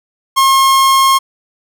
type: tone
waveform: 45% pulse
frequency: 1075 Hz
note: C6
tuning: 47 cents sharp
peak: -7 dBFS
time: 0.36-1.19 s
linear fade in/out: 20 ms
effects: none